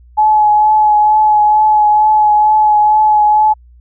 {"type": "tone with vibrato", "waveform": "sine", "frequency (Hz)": 850, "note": "G#5", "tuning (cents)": 40, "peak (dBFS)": -6, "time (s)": [0.17, 3.54], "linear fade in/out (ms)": 20, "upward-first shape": "triangle", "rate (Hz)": 2.2, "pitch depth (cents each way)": 22, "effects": ["added 60 Hz sine -39 dBFS peak until 3.8 s"]}